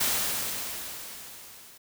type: noise with level ramp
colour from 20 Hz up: white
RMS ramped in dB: -25 to -51 dBFS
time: 0-1.78 s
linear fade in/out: 10 ms
effects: none